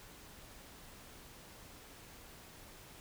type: silence
effects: pink hiss -55 dBFS RMS until 3 s